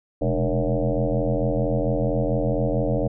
sine tone with frequency modulation, 214.4 Hz, A3, 45 cents flat, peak -19 dBFS, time 0.21-3.08 s, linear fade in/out 10 ms, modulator 84.4 Hz, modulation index 5, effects none

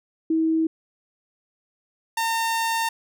sine / sawtooth tone pair in turn, 321.7 / 909.9 Hz, E4 / A#5, -42 / -42 cents, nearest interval octave + tritone, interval 1800 cents, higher second, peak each -18 / -18 dBFS, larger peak neither, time 0.3-0.67 / 2.17-2.89 s, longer second, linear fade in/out 5 ms, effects none

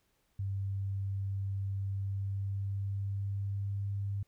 sine tone with pitch glide, 98 to 99.83 Hz, G2 to G2, 0 to +32 cents, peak -32 dBFS, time 0.39-4.23 s, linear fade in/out 5 ms, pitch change +32 cents, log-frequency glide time 1.85-3.92 s, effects pink hiss -75 dBFS RMS until 4.27 s

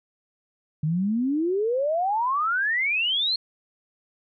sine exponential sweep, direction up, 148.1 to 4305 Hz, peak -21 dBFS, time 0.83-3.36 s, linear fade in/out 5 ms, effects none

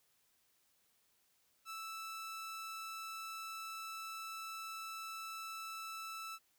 sawtooth tone, 1318.5 Hz, E6, in tune, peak -40 dBFS, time 1.65-6.39 s, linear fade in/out 50 ms, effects white hiss -75 dBFS RMS until 6.58 s

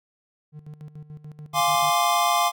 triangle tone with tremolo, 150.9 Hz, D3, 47 cents sharp, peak -34 dBFS, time 0.52-1.94 s, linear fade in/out 50 ms, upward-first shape square, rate 6.9 Hz, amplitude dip 75%
square chord, D half-diminished seventh, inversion first, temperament equal, 698.5 / 830.6 / 1046.5 / 1174.7 Hz, F5 / Ab5 / C6 / D6, 0 / 0 / 0 / 0 cents, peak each -24 / -27 / -25 / -25 dBFS, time 1.53-2.52 s, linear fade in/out 50 ms
effects none

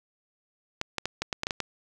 clicks, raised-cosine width 0.2 ms, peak -11 dBFS, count 9, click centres 0.814 / 0.983 / 1.056 / 1.22 / 1.328 / 1.434 / 1.469 / 1.508 / 1.603 s, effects none

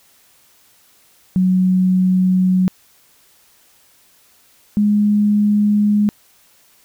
sine tone pair in turn, 185 / 207.7 Hz, F#3 / G#3, 0 / 0 cents, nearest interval major second, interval 200 cents, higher second, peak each -11 dBFS, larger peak neither, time 1.36-2.68 / 4.77-6.09 s, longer neither, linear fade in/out 0 ms, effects white hiss -53 dBFS RMS until 6.84 s

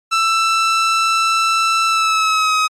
sawtooth tone with pitch glide, 1329 to 1267.5 Hz, E6 to D#6, +14 to +32 cents, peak -9 dBFS, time 0.11-2.68 s, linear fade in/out 20 ms, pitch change -82 cents, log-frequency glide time 1.87-2.54 s, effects low-pass 7000 Hz 12 dB/octave + MP3 64 kbps

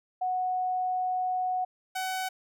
sine / sawtooth tone pair in turn, 737 / 751.6 Hz, F#5 / F#5, -7 / +27 cents, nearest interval unison, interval 34 cents, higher second, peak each -26 dBFS, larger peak neither, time 0.21-1.65 / 1.95-2.29 s, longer first, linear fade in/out 10 ms, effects none

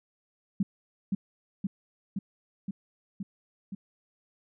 sine tone with echo, 195.7 Hz, G3, 3 cents flat, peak -22 dBFS, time 0.6-0.63 s, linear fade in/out 5 ms, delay 520 ms, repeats 6, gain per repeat -2 dB, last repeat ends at 3.75 s, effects none

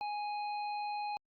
harmonic tone, 830.6 Hz, G#5, in tune, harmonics 1 / 3 / 5, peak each -35 / -47 / -50 dBFS, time 0.01-1.17 s, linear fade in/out 0 ms, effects Opus 48 kbps

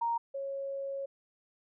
sine tone pair in turn, 932.3 / 549.6 Hz, A#5 / C#5, 0 / -15 cents, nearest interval major sixth, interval 915 cents, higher first, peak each -28 / -34 dBFS, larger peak first, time 0.01-0.18 / 0.34-1.06 s, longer second, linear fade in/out 10 ms, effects none

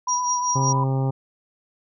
sine tone with vibrato, 990 Hz, B5, 4 cents sharp, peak -22 dBFS, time 0.07-0.84 s, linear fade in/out 5 ms, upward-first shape sine, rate 8.7 Hz, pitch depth 17 cents each way
sine tone with tremolo, 5710 Hz, F8, 37 cents sharp, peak -20 dBFS, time 0.08-0.73 s, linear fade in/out 10 ms, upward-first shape triangle, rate 5.3 Hz, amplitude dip 90%
harmonic tone, 133.6 Hz, C3, 36 cents sharp, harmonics 1 / 2 / 3 / 4 / 5 / 6 / 7 / 8 / 9, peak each -20 / -30 / -32 / -34 / -43 / -34 / -38 / -48 / -44 dBFS, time 0.55-1.11 s, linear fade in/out 10 ms
effects none

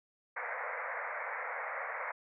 white band-pass noise, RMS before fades -39 dBFS, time 0.36-2.12 s, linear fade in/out 10 ms, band 470 to 2200 Hz, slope 96 dB/octave, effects none

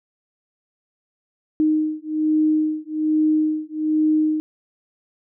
sine beating tone pair, 308.8 / 310 Hz, D#4 / D#4, -13 / -6 cents, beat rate 1.2 Hz, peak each -20 dBFS, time 1.6-4.4 s, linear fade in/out 0 ms, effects none

